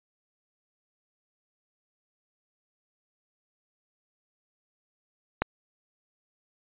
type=click; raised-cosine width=0.5 ms; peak=-8 dBFS; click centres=5.42 s; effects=resampled to 8000 Hz